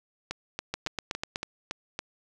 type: two click trains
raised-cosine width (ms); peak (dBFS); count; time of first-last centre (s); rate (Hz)
0.2; -15 / -13; 7 / 6; 0.31-1.991 / 0.74-1.359; 3.57 / 8.08
effects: none